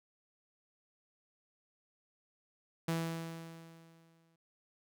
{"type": "tone with exponential decay", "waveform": "sawtooth", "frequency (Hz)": 164.81, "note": "E3", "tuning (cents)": 0, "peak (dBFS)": -27, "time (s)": [2.88, 4.36], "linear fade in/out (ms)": 5, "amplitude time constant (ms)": 320, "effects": []}